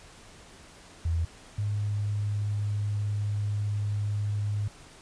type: tone pair in turn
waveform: sine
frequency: 83 / 103.4 Hz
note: E2 / G#2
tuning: +12 / -7 cents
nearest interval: major third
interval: 381 cents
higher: second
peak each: -24 / -26 dBFS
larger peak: first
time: 1.05-1.25 / 1.58-4.68 s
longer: second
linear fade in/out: 5 ms
effects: pink hiss -51 dBFS RMS until 5.01 s + resampled to 22050 Hz